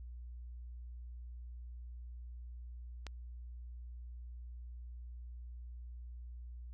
click, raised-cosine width 0.2 ms, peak -27 dBFS, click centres 3.067 s, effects added 60 Hz sine -45 dBFS peak until 6.73 s

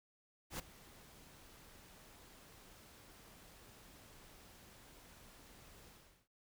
pink noise with ADSR envelope, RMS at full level -41 dBFS, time 0.5-6.28 s, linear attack 93 ms, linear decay 8 ms, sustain -19 dB, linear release 390 ms, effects none

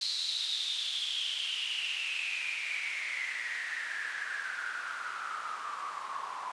white noise with band-pass filter sweep, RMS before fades -36 dBFS, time 0.01-6.52 s, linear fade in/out 5 ms, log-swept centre 4200 to 1000 Hz, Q 9.4, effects resampled to 22050 Hz

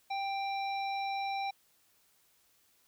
harmonic tone, 787 Hz, G5, 7 cents sharp, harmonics 1 / 3 / 5 / 7, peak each -33 / -41 / -45 / -52 dBFS, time 0.1-1.51 s, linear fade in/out 10 ms, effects white hiss -69 dBFS RMS until 2.87 s

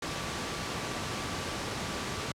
sine tone in noise, 1159 Hz, D6, 23 cents flat, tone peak -45 dBFS, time 0.02-2.32 s, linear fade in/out 5 ms, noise pink, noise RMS -34 dBFS, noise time 0.02-2.32 s, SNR -14 dB, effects high-pass 80 Hz 12 dB/octave + low-pass 7000 Hz 12 dB/octave

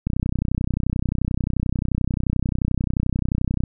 click train, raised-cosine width 5 ms, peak -9 dBFS, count 113, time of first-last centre 0.07-3.637 s, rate 31.4 Hz, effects none

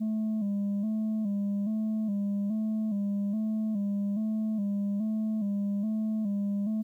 sine tone with vibrato, 209.4 Hz, G#3, 15 cents sharp, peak -24 dBFS, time 0-6.83 s, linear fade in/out 20 ms, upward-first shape square, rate 1.2 Hz, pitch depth 66 cents each way, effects tanh soft clip ceiling -26 dBFS + 11-bit

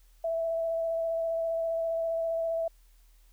sine tone with vibrato, 659.3 Hz, E5, in tune, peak -27 dBFS, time 0.24-2.68 s, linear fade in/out 5 ms, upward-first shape square, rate 15 Hz, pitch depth 10 cents each way, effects added 40 Hz sine -56 dBFS peak until 3.32 s + white hiss -68 dBFS RMS until 3.32 s

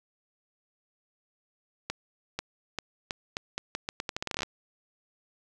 accelerating click train, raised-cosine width 0.2 ms, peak -14 dBFS, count 20, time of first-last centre 1.9-4.432 s, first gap 490 ms, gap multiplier 0.81, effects none

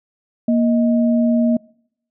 sine tone pair together, 235.1 / 627.6 Hz, A#3 / D#5, +15 / +15 cents, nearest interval octave + perfect fourth, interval 1700 cents, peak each -13 / -22 dBFS, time 0.48-1.57 s, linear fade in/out 5 ms, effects noise-tail reverb RT60 0.7 s tail -26 dB re dry

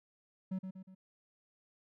triangle tone with echo, 188.2 Hz, F#3, 30 cents sharp, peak -32 dBFS, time 0.51-0.59 s, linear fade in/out 10 ms, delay 120 ms, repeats 3, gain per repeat -6 dB, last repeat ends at 0.95 s, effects none

